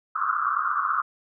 white band-pass noise, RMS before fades -25 dBFS, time 0.15-1.02 s, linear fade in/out 10 ms, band 1100 to 1400 Hz, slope 96 dB/octave, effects none

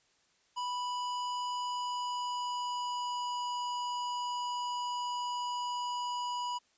square tone with pitch glide, 986 to 978.6 Hz, B5 to B5, -3 to -16 cents, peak -34 dBFS, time 0.56-6.59 s, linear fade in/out 20 ms, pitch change -13 cents, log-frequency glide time 1.53-3.48 s, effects white hiss -70 dBFS RMS until 6.77 s + resampled to 16000 Hz

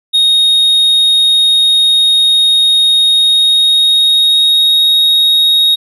triangle tone with pitch glide, 3729 to 3757 Hz, A#7 to A#7, 0 to +13 cents, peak -5 dBFS, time 0.13-5.76 s, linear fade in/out 20 ms, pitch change +13 cents, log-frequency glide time 3.04-4.86 s, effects none

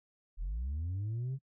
sine linear sweep, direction up, 36.71 to 138.59 Hz, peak -31 dBFS, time 0.37-1.39 s, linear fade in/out 50 ms, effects noise-tail reverb RT60 0.1 s tail -26 dB re dry + tanh soft clip ceiling -32 dBFS

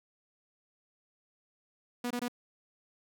sawtooth tone bursts, 243.3 Hz, B3, 26 cents flat, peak -28 dBFS, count 3, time 2.04-2.282 s, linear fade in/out 5 ms, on 66 ms, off 22 ms, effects none

